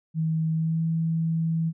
sine tone with pitch glide, 160 to 163.17 Hz, D#3 to E3, +49 to -17 cents, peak -22 dBFS, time 0.14-1.73 s, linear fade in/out 50 ms, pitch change +34 cents, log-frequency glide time 0.53-0.82 s, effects none

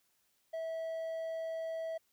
triangle tone, 651 Hz, E5, 22 cents flat, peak -34 dBFS, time 0.53-1.98 s, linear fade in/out 10 ms, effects white hiss -75 dBFS RMS until 2.12 s

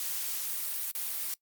blue noise with dropouts, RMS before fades -34 dBFS, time 0-1.34 s, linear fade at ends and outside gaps 1 ms, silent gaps 0.913-0.95 s, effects noise-tail reverb RT60 0.1 s tail -22 dB re dry + Opus 48 kbps

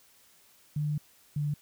sine tone pair in turn, 149.2 / 147.06 Hz, D3 / D3, +28 / +3 cents, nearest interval unison, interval 25 cents, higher first, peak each -27 dBFS, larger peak neither, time 0.76-0.98 / 1.36-1.54 s, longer first, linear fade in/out 5 ms, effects white hiss -61 dBFS RMS until 1.61 s

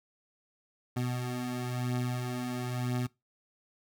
25% pulse beating tone pair, 123.47 / 124.47 Hz, B2 / B2, 0 / +14 cents, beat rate 1 Hz, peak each -34 / -29 dBFS, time 0.96-3.07 s, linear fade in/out 10 ms, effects noise-tail reverb RT60 0.2 s tail -21 dB re dry

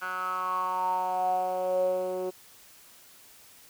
10% pulse tone with band-pass filter sweep, 184.1 Hz, F#3, 8 cents flat, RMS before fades -29 dBFS, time 0.01-2.31 s, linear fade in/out 20 ms, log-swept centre 1500 to 420 Hz, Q 7.8, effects white hiss -54 dBFS RMS until 3.69 s

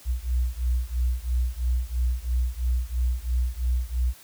sine beating tone pair, 60.1 / 63.1 Hz, B1 / B1, -46 / +38 cents, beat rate 3 Hz, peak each -25 / -26 dBFS, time 0.05-4.14 s, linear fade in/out 50 ms, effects white hiss -50 dBFS RMS until 4.23 s

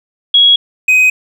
sine / triangle tone pair in turn, 3322 / 2513 Hz, G#7 / D#7, 0 / +17 cents, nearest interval perfect fourth, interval 483 cents, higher first, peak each -4 dBFS, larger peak neither, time 0.34-0.56 / 0.88-1.1 s, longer neither, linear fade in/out 5 ms, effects none

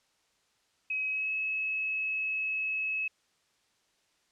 sine tone with pitch glide, 2544 to 2580 Hz, D#7 to E7, +38 to -38 cents, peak -29 dBFS, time 0.9-3.08 s, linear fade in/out 5 ms, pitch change +24 cents, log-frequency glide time 1.07-1.31 s, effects white hiss -71 dBFS RMS until 4.31 s + low-pass 7000 Hz 12 dB/octave

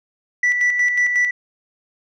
sine tone with tremolo, 1965 Hz, B6, 9 cents flat, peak -11 dBFS, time 0.43-1.31 s, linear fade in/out 5 ms, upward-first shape square, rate 5.5 Hz, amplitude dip 50%, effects tanh soft clip ceiling -12 dBFS

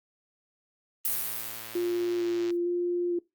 violet noise with exponential decay, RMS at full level -26 dBFS, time 1.05-2.57 s, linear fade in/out 1 ms, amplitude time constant 330 ms
click train, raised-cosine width 0.2 ms, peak -25 dBFS, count 162, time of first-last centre 1.08-2.505 s, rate 113 Hz
sine tone with vibrato, 349.2 Hz, F4, in tune, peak -25 dBFS, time 1.75-3.19 s, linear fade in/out 5 ms, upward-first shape square, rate 1.1 Hz, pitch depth 10 cents each way
effects noise-tail reverb RT60 0.2 s tail -21 dB re dry + Opus 32 kbps

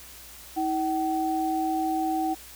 sine tone pair together, 320 / 761.1 Hz, D#4 / F#5, +49 / +49 cents, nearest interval octave + minor third, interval 1500 cents, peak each -27 / -26 dBFS, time 0.56-2.35 s, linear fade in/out 20 ms, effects added 60 Hz sine -53 dBFS peak until 2.55 s + white hiss -46 dBFS RMS until 2.55 s

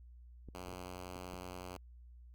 clicks, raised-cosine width 3 ms, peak -37 dBFS, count 5, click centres 0.487 / 0.685 / 0.729 / 1.16 / 1.339 s
5% pulse tone, 90.7 Hz, F#2, 34 cents flat, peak -34 dBFS, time 0.55-1.77 s, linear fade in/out 0 ms
effects added 60 Hz sine -53 dBFS peak until 2.34 s + Opus 48 kbps

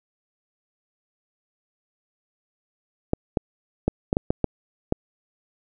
clicks, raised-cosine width 2 ms, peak -6 dBFS, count 8, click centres 3.134 / 3.372 / 3.88 / 4.129 / 4.169 / 4.305 / 4.443 / 4.924 s, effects none

